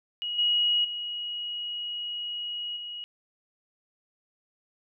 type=tone with level steps; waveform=sine; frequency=2900 Hz; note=F#7; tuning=35 cents flat; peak=-29 / -21 / -31 / -35 dBFS; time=0.22-3.04 s; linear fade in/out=0 ms; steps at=0.38 / 0.84 / 2.76 s; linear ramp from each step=10 ms; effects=none